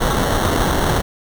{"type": "noise with sample-and-hold", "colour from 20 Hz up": "pink", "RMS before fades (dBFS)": -17, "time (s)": [0, 1.02], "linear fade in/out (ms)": 20, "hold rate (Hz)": 2450, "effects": []}